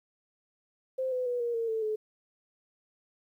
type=tone with pitch steps; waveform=sine; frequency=521 / 504.7 / 488.9 / 473.6 / 458.8 / 444.5 / 430.6 Hz; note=C5 / B4 / B4 / A#4 / A#4 / A4 / A4; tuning=-7 / +38 / -18 / +27 / -28 / +18 / -37 cents; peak=-28 dBFS; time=0.98-1.96 s; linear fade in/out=10 ms; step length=140 ms; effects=11-bit